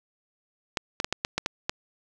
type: clicks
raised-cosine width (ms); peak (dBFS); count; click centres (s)
0.2; -8; 8; 0.772 / 1.001 / 1.045 / 1.126 / 1.249 / 1.38 / 1.461 / 1.695
effects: none